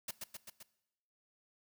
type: noise with echo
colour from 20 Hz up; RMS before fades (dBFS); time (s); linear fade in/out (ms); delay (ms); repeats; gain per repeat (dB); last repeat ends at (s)
white; -40; 0.08-0.11; 5; 130; 4; -3; 0.63
effects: noise-tail reverb RT60 0.9 s tail -19 dB re dry